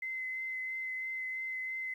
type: tone with vibrato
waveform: sine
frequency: 2053 Hz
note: C7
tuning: 33 cents flat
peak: -35 dBFS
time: 0.02-1.94 s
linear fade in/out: 5 ms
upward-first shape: triangle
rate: 3 Hz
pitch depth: 14 cents each way
effects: 11-bit